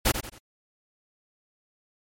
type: noise with echo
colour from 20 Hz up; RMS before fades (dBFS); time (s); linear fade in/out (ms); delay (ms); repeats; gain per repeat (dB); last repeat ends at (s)
pink; -21; 0.05-0.12; 10; 89; 3; -9; 0.387
effects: MP3 64 kbps

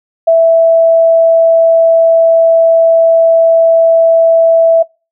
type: tone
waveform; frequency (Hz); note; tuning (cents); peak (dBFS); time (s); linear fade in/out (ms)
sine; 659.3; E5; 0; -3; 0.27-4.83; 10
effects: noise-tail reverb RT60 0.3 s tail -26 dB re dry

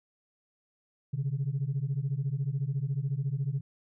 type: beating tone pair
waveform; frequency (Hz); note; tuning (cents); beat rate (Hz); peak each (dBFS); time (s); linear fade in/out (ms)
sine; 130.81 / 144.81; C3 / D3; 0 / -24; 14; -30; 1.13-3.61; 10
effects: tanh soft clip ceiling -23 dBFS

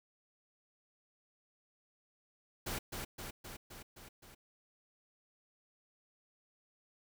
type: noise with echo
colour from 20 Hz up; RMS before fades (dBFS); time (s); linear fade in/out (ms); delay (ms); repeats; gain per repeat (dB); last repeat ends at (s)
pink; -39; 2.66-2.79; 10; 260; 6; -3; 4.35
effects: none

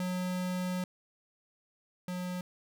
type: tone pair in turn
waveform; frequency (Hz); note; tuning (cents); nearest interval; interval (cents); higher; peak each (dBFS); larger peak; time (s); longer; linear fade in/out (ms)
square; 182.1 / 180.63; F#3 / F#3; -27 / -41; unison; 14; first; -32 / -35; first; 0-0.84 / 2.08-2.41; first; 2
effects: none

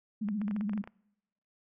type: tone with vibrato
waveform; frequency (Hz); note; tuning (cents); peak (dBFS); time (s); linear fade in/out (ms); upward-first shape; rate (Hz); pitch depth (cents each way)
sine; 207.7; G#3; 0; -30; 0.21-0.82; 10; sine; 15; 100
type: clicks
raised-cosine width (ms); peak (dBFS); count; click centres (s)
0.5; -30; 11; 0.287 / 0.416 / 0.481 / 0.511 / 0.564 / 0.61 / 0.695 / 0.734 / 0.777 / 0.84 / 0.875
effects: noise-tail reverb RT60 0.9 s tail -25 dB re dry

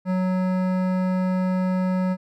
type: tone with hard clipping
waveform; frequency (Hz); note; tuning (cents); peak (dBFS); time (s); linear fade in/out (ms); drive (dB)
sine; 185; F#3; 0; -22; 0.05-2.17; 50; 15
effects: none

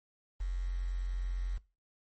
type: tone with quantisation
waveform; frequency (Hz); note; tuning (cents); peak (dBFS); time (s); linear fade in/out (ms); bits
sine; 44.67; F1; +40; -31; 0.4-1.58; 10; 9
effects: noise-tail reverb RT60 0.3 s tail -21 dB re dry + MP3 32 kbps

